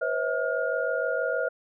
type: tone cluster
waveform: sine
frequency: 493.6 / 540 / 644 / 1422 Hz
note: B4 / C#5 / E5 / F6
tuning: -1 / -45 / -41 / +31 cents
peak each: -30 dBFS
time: 0.01-1.49 s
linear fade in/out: 10 ms
effects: none